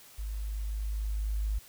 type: tone with level ramp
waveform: sine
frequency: 52.1 Hz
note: G#1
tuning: 6 cents sharp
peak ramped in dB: -33 to -27 dBFS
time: 0.18-1.59 s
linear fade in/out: 10 ms
effects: white hiss -54 dBFS RMS until 1.68 s